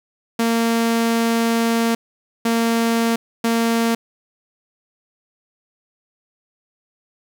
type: tone bursts at uneven times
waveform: sawtooth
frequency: 230 Hz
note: A#3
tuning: 23 cents flat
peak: -12 dBFS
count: 3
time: 0.39-1.95 / 2.45-3.16 / 3.44-3.95 s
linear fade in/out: 5 ms
effects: 9-bit